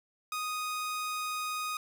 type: tone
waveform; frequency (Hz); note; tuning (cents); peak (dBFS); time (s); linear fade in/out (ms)
sawtooth; 1244.5; D#6; 0; -29; 0.32-1.77; 2
effects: none